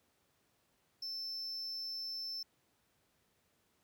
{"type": "tone", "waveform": "triangle", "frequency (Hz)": 5310, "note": "E8", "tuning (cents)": 12, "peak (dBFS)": -38, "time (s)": [1.02, 2.43], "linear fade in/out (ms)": 5, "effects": ["pink hiss -75 dBFS RMS until 3.83 s", "high-pass 80 Hz 12 dB/octave"]}